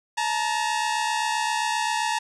sawtooth tone pair together, 866.4 / 934 Hz, A5 / A#5, -27 / +3 cents, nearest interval minor second, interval 130 cents, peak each -22 dBFS, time 0.17-2.19 s, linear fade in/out 10 ms, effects resampled to 22050 Hz + 9-bit

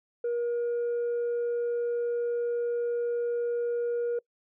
sine tone, 475.9 Hz, A#4, 36 cents sharp, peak -24 dBFS, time 0.24-4.19 s, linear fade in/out 5 ms, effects noise-tail reverb RT60 0.1 s tail -25 dB re dry + tanh soft clip ceiling -25 dBFS

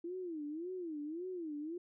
sine tone with vibrato, 330 Hz, E4, 2 cents sharp, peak -39 dBFS, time 0.04-1.78 s, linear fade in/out 5 ms, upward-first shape sine, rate 1.8 Hz, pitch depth 210 cents each way, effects none

